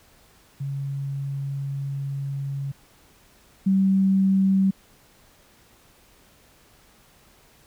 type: tone pair in turn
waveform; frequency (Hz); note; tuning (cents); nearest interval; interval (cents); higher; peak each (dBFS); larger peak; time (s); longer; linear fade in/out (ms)
sine; 138.59 / 192.45; C#3 / G3; 0 / -32; tritone; 568; second; -26 / -16; second; 0.6-2.72 / 3.66-4.71; first; 10
effects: pink hiss -56 dBFS RMS until 7.66 s